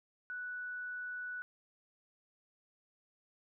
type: tone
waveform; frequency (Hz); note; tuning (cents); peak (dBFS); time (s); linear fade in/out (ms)
sine; 1480; F#6; 0; -39; 0.3-1.42; 0
effects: none